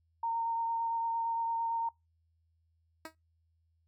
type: tone with vibrato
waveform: sine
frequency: 919 Hz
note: A#5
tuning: 25 cents flat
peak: -30 dBFS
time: 0.23-1.89 s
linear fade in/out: 5 ms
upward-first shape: triangle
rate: 8.8 Hz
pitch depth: 13 cents each way
type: tone with exponential decay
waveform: 10% pulse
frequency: 318.9 Hz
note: D#4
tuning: 43 cents sharp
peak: -30 dBFS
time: 3.05-3.15 s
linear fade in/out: 2 ms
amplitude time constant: 20 ms
effects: noise-tail reverb RT60 0.2 s tail -24 dB re dry + added 82 Hz sine -70 dBFS peak until 3.87 s